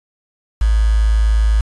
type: tone with quantisation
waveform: sine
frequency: 54 Hz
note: A1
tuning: 32 cents flat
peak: -10 dBFS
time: 0.61-1.61 s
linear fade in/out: 5 ms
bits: 5
effects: resampled to 22050 Hz